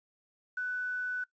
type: tone with quantisation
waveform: sine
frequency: 1492 Hz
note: F#6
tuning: 14 cents sharp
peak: -31 dBFS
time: 0.57-1.24 s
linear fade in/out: 5 ms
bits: 10
effects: noise-tail reverb RT60 0.1 s tail -20 dB re dry + resampled to 16000 Hz